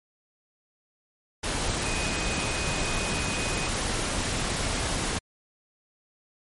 sine tone in noise, 2501 Hz, D#7, 8 cents sharp, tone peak -35 dBFS, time 1.84-3.68 s, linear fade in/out 10 ms, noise pink, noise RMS -28 dBFS, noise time 1.43-5.19 s, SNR -10 dB, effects MP3 48 kbps

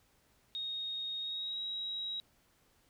sine tone with pitch glide, 3729 to 3838 Hz, A#7 to A#7, 0 to +50 cents, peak -36 dBFS, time 0.55-2.2 s, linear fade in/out 0 ms, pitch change +50 cents, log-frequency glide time 1.2-1.59 s, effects pink hiss -70 dBFS RMS until 2.89 s

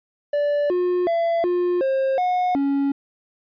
triangle tone with pitch steps, 582 / 358.4 / 673 / 355 / 534 / 726 / 278.6 Hz, D5 / F4 / E5 / F4 / C5 / F#5 / C#4, -16 / +45 / +36 / +28 / +35 / -33 / +9 cents, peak -16 dBFS, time 0.33-2.92 s, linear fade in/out 5 ms, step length 370 ms, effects resampled to 11025 Hz

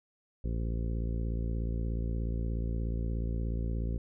harmonic tone, 56.8 Hz, A#1, 44 cents flat, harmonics 1 / 2 / 3 / 4 / 5 / 6 / 7 / 8 / 9, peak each -31 / -37 / -41 / -43 / -47 / -49 / -48 / -54 / -51 dBFS, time 0.44-3.98 s, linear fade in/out 5 ms, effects none

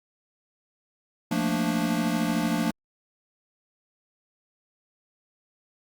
square chord, Bb major seventh, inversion second, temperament equal, 174.61 / 220 / 233.1 / 293.7 Hz, F3 / A3 / Bb3 / D4, 0 / 0 / 0 / 0 cents, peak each -30 dBFS, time 1.31-2.71 s, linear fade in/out 5 ms, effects Opus 48 kbps

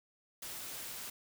white noise, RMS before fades -44 dBFS, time 0.42-1.1 s, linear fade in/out 5 ms, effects none

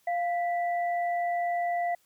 sine tone pair together, 698 / 1975.5 Hz, F5 / B6, -1 / 0 cents, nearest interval octave + tritone, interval 1801 cents, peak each -26 / -37 dBFS, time 0.07-1.95 s, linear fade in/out 5 ms, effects white hiss -67 dBFS RMS until 2.05 s

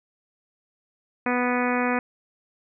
harmonic tone, 246.9 Hz, B3, in tune, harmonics 1 / 2 / 3 / 4 / 5 / 6 / 7 / 8 / 9 / 10, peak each -25 / -28 / -30 / -31 / -32 / -33 / -33 / -34 / -35 / -35 dBFS, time 1.26-1.99 s, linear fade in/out 2 ms, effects none

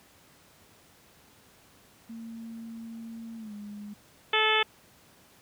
sine tone with pitch glide, 227.9 to 206.6 Hz, A#3 to G#3, -39 to -9 cents, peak -38 dBFS, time 2.09-3.94 s, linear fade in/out 10 ms, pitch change -170 cents, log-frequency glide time 3.37-3.53 s
harmonic tone, 434.7 Hz, A4, 21 cents flat, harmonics 1 / 2 / 3 / 4 / 5 / 6 / 7 / 8, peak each -30 / -30 / -30 / -30 / -30 / -30 / -30 / -30 dBFS, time 4.33-4.63 s, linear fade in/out 5 ms
effects pink hiss -58 dBFS RMS until 5.41 s + high-pass 80 Hz 12 dB/octave

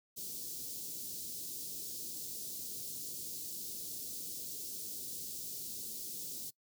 white band-stop noise, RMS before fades -43 dBFS, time 0.16-6.51 s, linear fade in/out 20 ms, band 440 to 4300 Hz, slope 24 dB/octave, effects noise-tail reverb RT60 0.1 s tail -22 dB re dry + high-pass 100 Hz 12 dB/octave

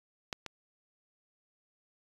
clicks, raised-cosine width 0.2 ms, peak -17 / -22 dBFS, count 2, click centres 0.328 / 0.463 s, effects resampled to 24000 Hz

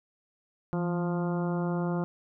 harmonic tone with a mistuned harmonic, 175.3 Hz, F3, 7 cents sharp, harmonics 1 / 2 / 3 / 4 / 5 / 6 / 7 / 8, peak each -28 / -34 / -38 / -40 / -42 / -44 / -45 / -46 dBFS, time 0.73-2.04 s, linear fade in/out 0 ms, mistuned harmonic 1, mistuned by -53 cents, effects none

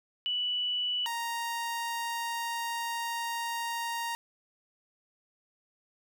sine / sawtooth tone pair in turn, 2960 / 932.3 Hz, F#7 / A#5, 0 / 0 cents, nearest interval octave + minor sixth, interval 2000 cents, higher first, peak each -28 dBFS, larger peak neither, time 0.26-1.06 / 1.06-4.15 s, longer second, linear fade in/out 0 ms, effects none

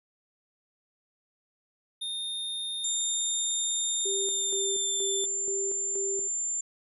square tone with pitch glide, 3654 to 3525 Hz, A#7 to A7, -35 to +2 cents, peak -32 dBFS, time 2.01-5.26 s, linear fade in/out 10 ms, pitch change -63 cents, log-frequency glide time 4.2-5.07 s
sine tone, 7230 Hz, A8, 46 cents sharp, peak -28 dBFS, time 2.84-6.61 s, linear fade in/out 5 ms
sine tone with tremolo, 392 Hz, G4, in tune, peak -32 dBFS, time 4.05-6.28 s, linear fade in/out 10 ms, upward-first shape square, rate 2.1 Hz, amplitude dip 70%
effects resampled to 32000 Hz

